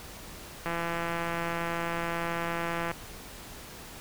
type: click train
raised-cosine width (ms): 0.5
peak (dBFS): -17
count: 382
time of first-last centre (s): 0.66-2.914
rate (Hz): 169
effects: pink hiss -45 dBFS RMS until 4 s